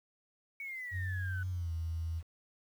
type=exponential sweep; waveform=sine; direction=down; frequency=2248 to 1480 Hz; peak=-39 dBFS; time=0.6-1.43 s; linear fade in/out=2 ms
type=tone with pitch glide; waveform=sine; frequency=92.2 to 82.14 Hz; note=F#2 to E2; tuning=-6 to -6 cents; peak=-33 dBFS; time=0.91-2.23 s; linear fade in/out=50 ms; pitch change=-200 cents; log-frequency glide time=1.49-1.72 s
effects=tanh soft clip ceiling -27 dBFS + 10-bit